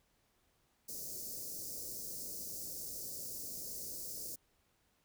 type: band-stop noise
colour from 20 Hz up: white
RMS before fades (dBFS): -44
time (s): 0.88-4.36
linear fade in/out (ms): 10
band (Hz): 600 to 4800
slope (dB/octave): 48
effects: pink hiss -75 dBFS RMS until 5.04 s